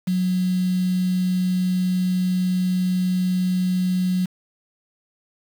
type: tone with quantisation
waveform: sine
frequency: 183.1 Hz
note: F#3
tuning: 18 cents flat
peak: -18 dBFS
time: 0.07-4.26 s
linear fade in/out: 10 ms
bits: 6
effects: none